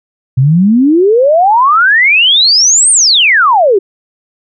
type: exponential two-way sweep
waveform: sine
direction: up then down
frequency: 123.47 to 9010 to 365.2 Hz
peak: -4 dBFS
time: 0.37-3.79 s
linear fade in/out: 10 ms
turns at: 2.91 s
effects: none